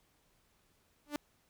sawtooth tone with exponential growth, 293.7 Hz, D4, in tune, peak -27 dBFS, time 1.06-1.16 s, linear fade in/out 0 ms, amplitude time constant 21 ms, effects pink hiss -72 dBFS RMS until 1.49 s

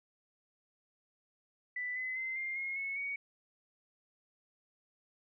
sine tone with pitch steps, 1985 / 2026 / 2067 / 2109 / 2152 / 2196 / 2241 Hz, B6 / B6 / C7 / C7 / C7 / C#7 / C#7, +8 / +44 / -22 / +13 / +48 / -17 / +18 cents, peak -35 dBFS, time 1.76-3.16 s, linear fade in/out 5 ms, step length 200 ms, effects none

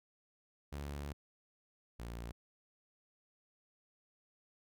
sawtooth tone pair in turn, 71.6 / 58.17 Hz, D2 / A#1, -43 / -3 cents, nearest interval major third, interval 360 cents, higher first, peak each -37 / -39 dBFS, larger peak first, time 0.72-1.13 / 1.99-2.32 s, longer first, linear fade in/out 10 ms, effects none

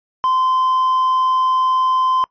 triangle tone, 1033 Hz, C6, 22 cents flat, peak -12 dBFS, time 0.24-2.24 s, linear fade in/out 0 ms, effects noise-tail reverb RT60 0.1 s tail -22 dB re dry + resampled to 11025 Hz

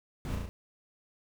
brown noise with echo, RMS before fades -36 dBFS, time 0.25-0.35 s, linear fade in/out 0 ms, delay 35 ms, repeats 4, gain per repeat -2 dB, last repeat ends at 0.49 s, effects none

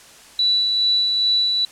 sine tone with tremolo, 3951 Hz, B7, in tune, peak -14 dBFS, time 0.39-1.65 s, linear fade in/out 2 ms, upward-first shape sine, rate 2.4 Hz, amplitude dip 30%, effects white hiss -45 dBFS RMS until 1.71 s + low-pass 9000 Hz 12 dB/octave

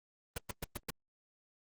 pink noise bursts, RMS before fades -37 dBFS, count 5, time 0.36-0.905 s, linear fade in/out 5 ms, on 21 ms, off 110 ms, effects Opus 24 kbps

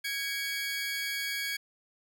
25% pulse tone pair together, 1650 / 2252 Hz, G#6 / C#7, -12 / +27 cents, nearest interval perfect fourth, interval 539 cents, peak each -31 / -30 dBFS, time 0.04-1.57 s, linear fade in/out 10 ms, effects none

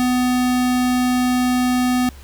square tone, 250 Hz, B3, 21 cents sharp, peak -16 dBFS, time 0-2.09 s, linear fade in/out 0 ms, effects added 68 Hz sine -38 dBFS peak until 2.23 s + pink hiss -46 dBFS RMS until 2.23 s

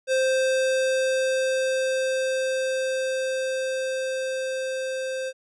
square tone with level ramp, 523.3 Hz, C5, in tune, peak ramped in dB -20 to -28 dBFS, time 0.07-5.33 s, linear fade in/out 50 ms, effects resampled to 22050 Hz

